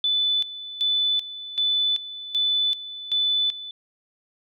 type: tone with tremolo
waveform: sine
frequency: 3496 Hz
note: A7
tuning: 12 cents flat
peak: -19 dBFS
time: 0.04-3.71 s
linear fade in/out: 2 ms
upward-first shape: square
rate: 1.3 Hz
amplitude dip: 80%
effects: none